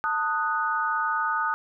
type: chord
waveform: sine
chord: D# diminished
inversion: second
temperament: equal with one note detuned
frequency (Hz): 890.7 / 1244.5 / 1480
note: A5 / D#6 / F#6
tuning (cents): +21 / 0 / 0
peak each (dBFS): -29 / -26 / -28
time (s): 0.04-1.54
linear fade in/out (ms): 0
effects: none